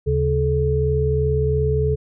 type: tone cluster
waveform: sine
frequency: 75.3 / 138.3 / 431.2 Hz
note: D2 / C#3 / A4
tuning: +44 / -4 / -35 cents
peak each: -21 / -21 / -20 dBFS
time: 0.06-1.96 s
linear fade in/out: 20 ms
effects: none